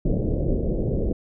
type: low-pass noise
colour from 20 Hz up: pink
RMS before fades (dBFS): -23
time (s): 0.05-1.13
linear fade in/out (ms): 5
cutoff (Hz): 570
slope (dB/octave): 48
effects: none